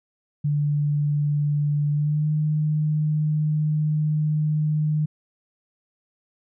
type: tone with pitch glide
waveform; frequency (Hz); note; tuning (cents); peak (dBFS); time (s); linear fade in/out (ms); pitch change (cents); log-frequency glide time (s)
sine; 146.8 to 152.59; D3 to D#3; 0 to -33; -19; 0.44-5.06; 10; +67; 1.92-2.29
effects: none